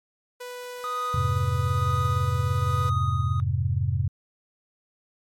sawtooth tone, 493.9 Hz, B4, in tune, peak -31 dBFS, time 0.4-2.9 s, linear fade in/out 10 ms
triangle tone with tremolo, 1244.5 Hz, D#6, in tune, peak -24 dBFS, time 0.84-3.4 s, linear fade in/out 0 ms, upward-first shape sine, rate 1.1 Hz, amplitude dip 55%
sine chord, F minor, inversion none, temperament just, 87.31 / 104.77 / 130.96 Hz, F2 / Ab2 / C3, 0 / +16 / +2 cents, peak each -26 dBFS, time 1.14-4.08 s, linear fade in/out 5 ms
effects MP3 64 kbps

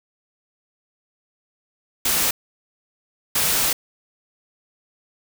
white noise bursts at uneven times, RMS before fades -20 dBFS, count 2, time 2.05-2.31 / 3.35-3.73 s, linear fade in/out 5 ms, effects none

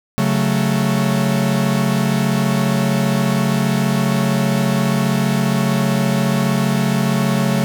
45% pulse chord, F# minor, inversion second, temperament equal, 138.59 / 185 / 220 Hz, C#3 / F#3 / A3, 0 / 0 / 0 cents, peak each -19 dBFS, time 0.18-7.64 s, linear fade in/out 0 ms, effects none

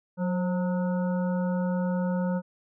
harmonic tone with a mistuned harmonic, 182.4 Hz, F#3, 24 cents flat, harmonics 1 / 3 / 5 / 7 / 8, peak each -25 / -32 / -38 / -46 / -44 dBFS, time 0.17-2.42 s, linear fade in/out 50 ms, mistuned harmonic 3, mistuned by -49 cents, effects none

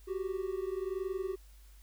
triangle tone pair together, 370.9 / 392 Hz, F#4 / G4, +4 / 0 cents, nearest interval minor second, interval 96 cents, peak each -34 / -35 dBFS, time 0.07-1.36 s, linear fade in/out 20 ms, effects added 50 Hz sine -53 dBFS peak until 1.82 s + white hiss -65 dBFS RMS until 1.82 s

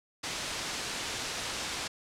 white low-pass noise, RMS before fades -36 dBFS, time 0.23-1.88 s, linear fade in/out 10 ms, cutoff 6200 Hz, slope 12 dB/octave, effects low-pass 10000 Hz 12 dB/octave

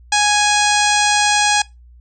harmonic tone, 830.6 Hz, G#5, in tune, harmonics 1 / 2 / 3 / 4 / 5 / 6 / 7 / 8 / 9 / 10, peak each -16 / -19 / -21 / -22 / -23 / -24 / -24 / -25 / -26 / -26 dBFS, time 0.12-1.62 s, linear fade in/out 5 ms, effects noise-tail reverb RT60 0.2 s tail -21 dB re dry + added 60 Hz sine -41 dBFS peak until 2 s

